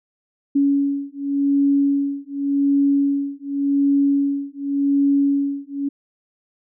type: beating tone pair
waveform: sine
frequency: 280 / 280.88 Hz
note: C#4 / C#4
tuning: +18 / +23 cents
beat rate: 0.88 Hz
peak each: -19 dBFS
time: 0.55-5.89 s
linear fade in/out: 10 ms
effects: none